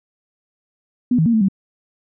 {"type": "tone with pitch steps", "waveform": "sine", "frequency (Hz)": [246.5, 160, 232.6, 220, 193.2], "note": ["B3", "D#3", "A#3", "A3", "G3"], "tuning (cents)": [-3, 49, -4, 0, -25], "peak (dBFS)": -12, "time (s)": [1.11, 1.485], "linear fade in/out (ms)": 5, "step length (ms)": 75, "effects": []}